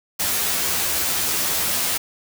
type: noise with comb filter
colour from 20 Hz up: white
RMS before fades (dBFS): -22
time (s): 0.19-1.98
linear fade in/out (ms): 10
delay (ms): 12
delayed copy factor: +0.7
effects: none